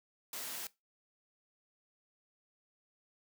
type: noise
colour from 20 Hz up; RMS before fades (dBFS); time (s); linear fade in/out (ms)
white; -42; 0.33-0.67; 2
effects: noise-tail reverb RT60 0.2 s tail -19 dB re dry + high-pass 200 Hz 12 dB/octave